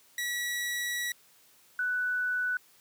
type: tone pair in turn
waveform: sawtooth / sine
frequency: 1934 / 1487.8 Hz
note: B6 / F#6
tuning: -37 / +9 cents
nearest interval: perfect fourth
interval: 454 cents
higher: first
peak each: -27 dBFS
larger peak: neither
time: 0.18-1.12 / 1.79-2.57 s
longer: first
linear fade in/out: 2 ms
effects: white hiss -61 dBFS RMS until 2.8 s + high-pass 100 Hz 12 dB/octave